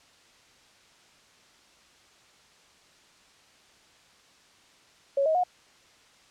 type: tone with pitch steps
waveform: sine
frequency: 554.4 / 633.2 / 723.1 Hz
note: C#5 / D#5 / F#5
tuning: 0 / +30 / -40 cents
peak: -21 dBFS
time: 5.17-5.437 s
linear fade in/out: 5 ms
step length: 89 ms
effects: white hiss -58 dBFS RMS until 6.3 s + low-pass 6000 Hz 12 dB/octave